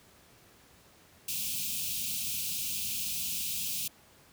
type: band-stop noise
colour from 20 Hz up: white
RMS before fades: -34 dBFS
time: 1.28-3.88 s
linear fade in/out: 5 ms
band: 240 to 2400 Hz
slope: 96 dB/octave
effects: pink hiss -59 dBFS RMS until 4.32 s + high-pass 60 Hz 12 dB/octave